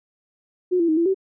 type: tone with pitch steps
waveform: sine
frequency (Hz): 362.6 / 336.9 / 314.5 / 337 / 383.2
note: F#4 / E4 / D#4 / E4 / G4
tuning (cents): -35 / +38 / +19 / +38 / -39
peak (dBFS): -16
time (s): 0.71-1.145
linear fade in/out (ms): 20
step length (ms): 87
effects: none